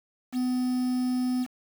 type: tone with quantisation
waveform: triangle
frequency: 251.7 Hz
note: B3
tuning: 33 cents sharp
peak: -22 dBFS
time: 0.32-1.47 s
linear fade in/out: 50 ms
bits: 7
effects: none